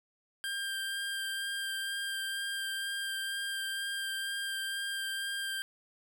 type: tone with vibrato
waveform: 25% pulse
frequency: 1590 Hz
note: G6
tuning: 24 cents sharp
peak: -30 dBFS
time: 0.44-5.62 s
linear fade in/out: 0 ms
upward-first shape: sine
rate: 2.1 Hz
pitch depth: 11 cents each way
effects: none